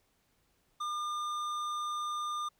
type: tone with tanh clipping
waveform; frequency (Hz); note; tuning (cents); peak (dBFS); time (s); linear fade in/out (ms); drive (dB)
sine; 1205; D6; +44; -35; 0.8-2.49; 10; 13
effects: pink hiss -73 dBFS RMS until 2.59 s